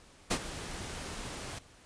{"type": "noise with ADSR envelope", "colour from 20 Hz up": "pink", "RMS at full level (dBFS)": -27, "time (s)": [0.3, 1.59], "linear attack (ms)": 14, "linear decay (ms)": 69, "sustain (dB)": -14, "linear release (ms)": 9, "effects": ["pink hiss -58 dBFS RMS until 1.85 s", "resampled to 22050 Hz"]}